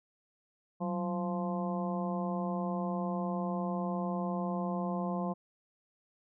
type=harmonic tone with a mistuned harmonic; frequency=174.2 Hz; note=F3; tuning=4 cents flat; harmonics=1 / 2 / 3 / 4 / 5 / 6; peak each=-33 / -42 / -40 / -40 / -43 / -42 dBFS; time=0.8-5.34 s; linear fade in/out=20 ms; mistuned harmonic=1; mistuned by=+110 cents; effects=none